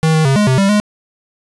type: tone with pitch steps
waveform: square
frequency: 159.3 / 157.7 / 135.5 / 208.6 / 130.2 / 196.5 / 208.7 Hz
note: D#3 / D#3 / C#3 / G#3 / C3 / G3 / G#3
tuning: +41 / +24 / -39 / +8 / -8 / +4 / +9 cents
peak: -10 dBFS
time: 0.03-0.8 s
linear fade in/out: 0 ms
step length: 110 ms
effects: resampled to 24000 Hz + 7-bit